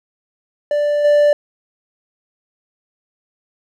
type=tone with level steps; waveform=triangle; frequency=587.3 Hz; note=D5; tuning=in tune; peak=-12 / -7 dBFS; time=0.71-1.33 s; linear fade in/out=2 ms; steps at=1.04 s; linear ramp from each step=10 ms; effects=none